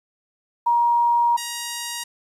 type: tone pair in turn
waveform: sine / 5% pulse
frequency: 947 / 947 Hz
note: A#5 / A#5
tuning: +27 / +27 cents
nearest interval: unison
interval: 0 cents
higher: neither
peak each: -15 dBFS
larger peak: neither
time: 0.66-1.37 / 1.37-2.04 s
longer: first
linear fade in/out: 10 ms
effects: low-pass 12000 Hz 12 dB/octave + 9-bit